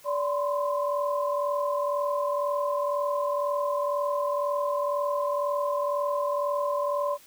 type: tone cluster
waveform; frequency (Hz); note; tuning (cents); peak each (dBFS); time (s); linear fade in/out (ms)
sine; 578 / 1014 / 1056; D5 / B5 / C6; -28 / +45 / +16; -26 / -32 / -32; 0.04-7.18; 50
effects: white hiss -54 dBFS RMS until 7.26 s